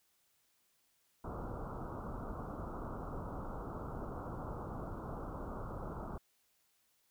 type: low-pass noise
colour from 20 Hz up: pink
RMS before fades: -43 dBFS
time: 1.24-6.18 s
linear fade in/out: 5 ms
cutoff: 1400 Hz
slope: 96 dB/octave
effects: white hiss -75 dBFS RMS until 7.1 s